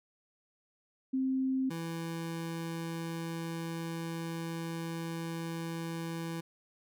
sine / 25% pulse tone pair in turn, 263 / 165.68 Hz, C4 / E3, +9 / +9 cents, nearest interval minor sixth, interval 800 cents, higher first, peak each -28 / -32 dBFS, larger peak first, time 1.13-1.7 / 1.7-6.41 s, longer second, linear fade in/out 10 ms, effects none

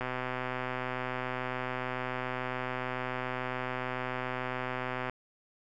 click train, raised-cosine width 0.5 ms, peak -19 dBFS, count 647, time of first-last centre 0.01-5.097 s, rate 127 Hz, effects none

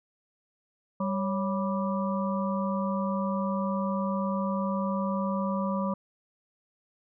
harmonic tone with a mistuned harmonic, 196 Hz, G3, in tune, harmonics 1 / 3 / 5 / 6, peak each -28 / -33 / -35 / -36 dBFS, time 1-5.94 s, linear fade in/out 5 ms, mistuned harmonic 3, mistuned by -99 cents, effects none

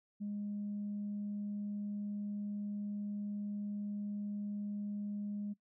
sine tone, 205.6 Hz, G#3, 17 cents flat, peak -36 dBFS, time 0.2-5.54 s, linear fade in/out 20 ms, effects noise-tail reverb RT60 0.1 s tail -20 dB re dry + tanh soft clip ceiling -33 dBFS

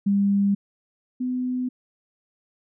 sine tone pair in turn, 200 / 252 Hz, G3 / B3, +35 / +35 cents, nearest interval major third, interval 400 cents, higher second, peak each -17 / -23 dBFS, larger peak first, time 0.06-0.55 / 1.2-1.69 s, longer neither, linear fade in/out 10 ms, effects none

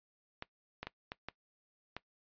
clicks, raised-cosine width 0.3 ms, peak -24 dBFS, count 6, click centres 0.424 / 0.83 / 0.87 / 1.119 / 1.286 / 1.966 s, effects noise-tail reverb RT60 0.1 s tail -20 dB re dry + resampled to 11025 Hz

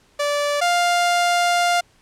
sawtooth tone pair in turn, 581 / 700.8 Hz, D5 / F5, -19 / +6 cents, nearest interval minor third, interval 325 cents, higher second, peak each -15 / -12 dBFS, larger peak second, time 0.19-0.61 / 0.61-1.81 s, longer second, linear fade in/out 10 ms, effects pink hiss -57 dBFS RMS until 2.01 s + low-pass 9000 Hz 12 dB/octave

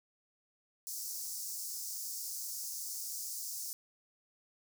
pink high-pass noise, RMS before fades -41 dBFS, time 0.87-3.73 s, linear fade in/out 0 ms, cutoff 5100 Hz, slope 48 dB/octave, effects none

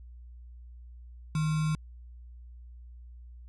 sine tone with sample-and-hold, 155.56 Hz, D#3, in tune, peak -25 dBFS, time 1.35-1.75 s, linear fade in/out 2 ms, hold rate 1225 Hz, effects added 60 Hz sine -45 dBFS peak until 3.48 s + resampled to 24000 Hz

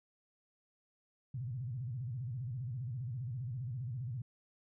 sine tone with vibrato, 123.1 Hz, B2, 5 cents flat, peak -37 dBFS, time 1.34-4.22 s, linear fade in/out 5 ms, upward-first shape square, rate 15 Hz, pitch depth 160 cents each way, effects none

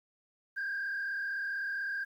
sine tone with frequency modulation, 1600 Hz, G6, 35 cents sharp, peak -31 dBFS, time 0.56-2.05 s, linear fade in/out 20 ms, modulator 35.8 Hz, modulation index 1.3, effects tanh soft clip ceiling -30 dBFS + 11-bit

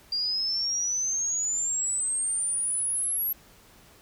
sine exponential sweep, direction up, 4752 to 11730 Hz, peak -25 dBFS, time 0.12-3.33 s, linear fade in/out 5 ms, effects pink hiss -55 dBFS RMS until 4.01 s

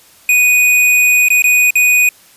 square tone with dropouts, 2480 Hz, D#7, 6 cents flat, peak -8 dBFS, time 0.29-2.09 s, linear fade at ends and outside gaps 2 ms, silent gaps 1.285-1.303 / 1.422-1.441 / 1.706-1.755 s, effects white hiss -45 dBFS RMS until 2.36 s + resampled to 32000 Hz

